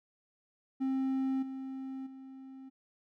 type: tone with level steps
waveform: triangle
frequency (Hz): 265.3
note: C4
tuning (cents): +24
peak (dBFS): -27 / -36 / -44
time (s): 0.8-2.7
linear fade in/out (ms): 20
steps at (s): 1.42 / 2.06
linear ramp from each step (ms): 10
effects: none